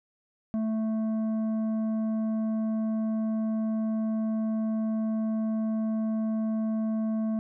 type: tone with tanh clipping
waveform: triangle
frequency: 220 Hz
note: A3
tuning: in tune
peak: -27 dBFS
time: 0.54-7.39 s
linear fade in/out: 0 ms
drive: 12 dB
effects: none